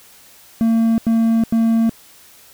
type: tone bursts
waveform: triangle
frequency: 226.9 Hz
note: A#3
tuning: 47 cents flat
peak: -10 dBFS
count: 3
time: 0.61-1.894 s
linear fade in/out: 0 ms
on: 370 ms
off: 87 ms
effects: white hiss -46 dBFS RMS until 2.53 s